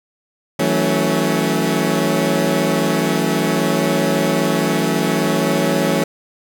20% pulse chord, F# minor seventh, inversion third, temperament equal with one note detuned, 161.24 / 185 / 220 / 277.2 Hz, E3 / F#3 / A3 / C#4, -38 / 0 / 0 / 0 cents, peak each -16 dBFS, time 0.59-6.04 s, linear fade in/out 5 ms, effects none

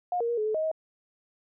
sine tone with pitch steps, 715 / 467.4 / 473.7 / 427.6 / 432.5 / 627 / 634 Hz, F5 / A#4 / A#4 / A4 / A4 / D#5 / D#5, +41 / +5 / +28 / -49 / -30 / +13 / +32 cents, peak -25 dBFS, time 0.12-0.715 s, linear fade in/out 2 ms, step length 85 ms, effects none

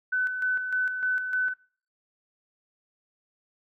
sine tone with tremolo, 1507 Hz, F#6, 31 cents sharp, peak -23 dBFS, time 0.12-1.54 s, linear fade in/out 10 ms, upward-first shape square, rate 3.3 Hz, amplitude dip 50%, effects noise-tail reverb RT60 0.5 s tail -23 dB re dry

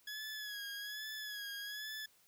20% pulse tone with vibrato, 1682 Hz, G#6, 22 cents sharp, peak -37 dBFS, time 0.07-2.06 s, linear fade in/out 5 ms, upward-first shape sine, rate 1.2 Hz, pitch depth 55 cents each way, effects white hiss -69 dBFS RMS until 2.27 s

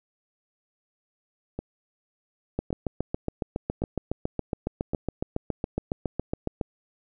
two click trains, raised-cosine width 2 ms, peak -18 / -13 dBFS, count 4 / 30, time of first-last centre 1.59-4.934 / 2.59-6.612 s, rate 0.897 / 7.21 Hz, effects none

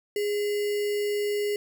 sine tone with sample-and-hold, 413.3 Hz, G#4, 8 cents flat, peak -24 dBFS, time 0.16-1.56 s, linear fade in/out 2 ms, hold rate 2450 Hz, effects none

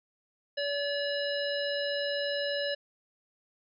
harmonic tone with a mistuned harmonic, 572 Hz, D5, 46 cents flat, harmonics 1 / 3 / 5 / 7 / 9, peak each -31 / -36 / -38 / -39 / -41 dBFS, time 0.57-2.75 s, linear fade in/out 10 ms, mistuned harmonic 5, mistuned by +22 cents, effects none

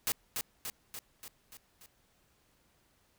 white noise with echo, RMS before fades -31 dBFS, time 0.07-0.12 s, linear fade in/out 0 ms, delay 290 ms, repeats 6, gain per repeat -4 dB, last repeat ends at 1.86 s, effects pink hiss -70 dBFS RMS until 3.18 s

